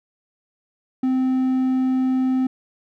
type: tone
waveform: triangle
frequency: 259.1 Hz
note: C4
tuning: 17 cents flat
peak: -15 dBFS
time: 1.03-2.47 s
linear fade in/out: 5 ms
effects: none